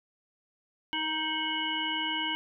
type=harmonic tone with a mistuned harmonic; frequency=313 Hz; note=D#4; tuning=10 cents sharp; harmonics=1 / 3 / 5 / 7 / 9 / 10; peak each=-38 / -35 / -38 / -36 / -32 / -42 dBFS; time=0.93-2.35 s; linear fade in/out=0 ms; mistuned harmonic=9; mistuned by=+73 cents; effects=none